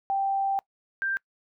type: tone pair in turn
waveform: sine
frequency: 784 / 1579.4 Hz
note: G5 / G6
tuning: 0 / +13 cents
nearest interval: octave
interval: 1213 cents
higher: second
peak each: -23 / -25 dBFS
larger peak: first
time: 0.1-0.59 / 1.02-1.17 s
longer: first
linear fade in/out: 0 ms
effects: noise-tail reverb RT60 0.1 s tail -24 dB re dry